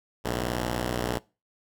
5% pulse tone pair together, 61.2 / 107.34 Hz, B1 / A2, -15 / -42 cents, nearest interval minor seventh, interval 973 cents, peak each -17 / -22 dBFS, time 0.24-1.19 s, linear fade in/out 20 ms, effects noise-tail reverb RT60 0.3 s tail -23 dB re dry

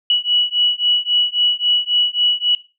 sine beating tone pair, 2934 / 2937.7 Hz, F#7 / F#7, -15 / -13 cents, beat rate 3.7 Hz, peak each -17 dBFS, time 0.1-2.55 s, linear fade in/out 2 ms, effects noise-tail reverb RT60 0.3 s tail -17 dB re dry

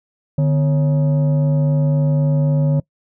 sine tone with frequency modulation, 149.1 Hz, D3, 27 cents sharp, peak -11 dBFS, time 0.38-2.8 s, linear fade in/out 5 ms, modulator 402 Hz, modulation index 0.46, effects noise-tail reverb RT60 0.1 s tail -24 dB re dry + tanh soft clip ceiling -10 dBFS

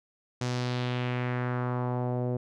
sawtooth tone with low-pass filter sweep, 124 Hz, B2, 7 cents sharp, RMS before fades -30 dBFS, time 0.41-2.37 s, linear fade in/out 5 ms, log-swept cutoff 6400 to 510 Hz, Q 1.9, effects none

